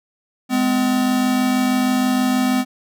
square tone pair together, 207.9 / 254.2 Hz, G#3 / C4, +2 / -50 cents, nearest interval minor third, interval 348 cents, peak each -23 / -17 dBFS, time 0.49-2.65 s, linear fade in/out 50 ms, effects none

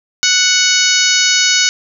harmonic tone with a mistuned harmonic, 740 Hz, F#5, in tune, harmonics 2 / 3 / 4 / 5 / 6 / 7 / 8 / 9, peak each -18 / -18 / -18 / -18 / -18 / -18 / -18 / -18 dBFS, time 0.23-1.69 s, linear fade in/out 0 ms, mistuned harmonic 5, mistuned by +22 cents, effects none

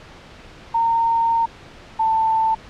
sine tone pair in turn, 918 / 888.8 Hz, A#5 / A5, -27 / +17 cents, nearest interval minor second, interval 56 cents, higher first, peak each -15 dBFS, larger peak neither, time 0.74-1.46 / 1.99-2.55 s, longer first, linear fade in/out 10 ms, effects pink hiss -42 dBFS RMS until 2.69 s + low-pass 4000 Hz 12 dB/octave

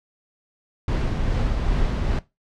brown noise with tremolo, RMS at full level -21 dBFS, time 0.88-2.19 s, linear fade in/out 2 ms, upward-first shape sine, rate 2.5 Hz, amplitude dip 25%, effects noise-tail reverb RT60 0.2 s tail -17 dB re dry + low-pass 5000 Hz 12 dB/octave

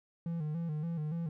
triangle tone with vibrato, 159.9 Hz, D#3, 48 cents sharp, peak -31 dBFS, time 0.26-1.29 s, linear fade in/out 2 ms, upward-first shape square, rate 3.5 Hz, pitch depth 87 cents each way, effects none

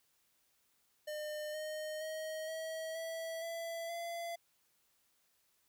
square tone with pitch steps, 605 / 617 / 629.2 / 641.7 / 654.4 / 667.4 / 680.7 Hz, D#5 / D#5 / D#5 / E5 / E5 / E5 / F5, -49 / -15 / +19 / -47 / -13 / +21 / -45 cents, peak -40 dBFS, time 1.07-4.36 s, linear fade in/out 10 ms, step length 470 ms, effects white hiss -75 dBFS RMS until 5.68 s

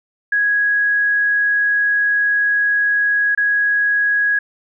sine tone with dropouts, 1661.2 Hz, G#6, in tune, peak -13 dBFS, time 0.32-4.39 s, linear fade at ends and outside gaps 5 ms, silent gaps 3.35-3.375 s, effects none

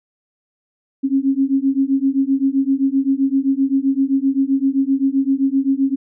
sine beating tone pair, 267.5 / 275.2 Hz, C4 / C#4, +38 / -12 cents, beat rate 7.7 Hz, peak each -17 dBFS, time 1.03-5.96 s, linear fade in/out 20 ms, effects none

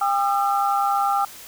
sine tone cluster, 801 / 1214 / 1345 Hz, G5 / D#6 / E6, +37 / -43 / +34 cents, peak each -20 / -24 / -25 dBFS, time 0.01-1.25 s, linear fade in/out 5 ms, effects white hiss -41 dBFS RMS until 1.47 s

